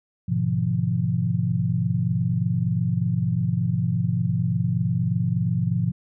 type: chord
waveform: sine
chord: G# diminished seventh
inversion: none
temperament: equal with one note detuned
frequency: 103.83 / 123.47 / 146.83 / 172.01 Hz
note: G#2 / B2 / D3 / F3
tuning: 0 / 0 / 0 / -26 cents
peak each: -27 / -24 / -30 / -24 dBFS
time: 0.28-5.92 s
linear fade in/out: 10 ms
effects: none